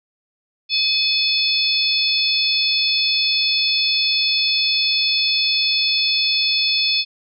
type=harmonic tone with a mistuned harmonic; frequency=870 Hz; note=A5; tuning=20 cents flat; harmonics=3 / 4 / 5 / 6; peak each=-23 / -21 / -20 / -22 dBFS; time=0.69-7.05 s; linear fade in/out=50 ms; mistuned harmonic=3; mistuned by=-53 cents; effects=none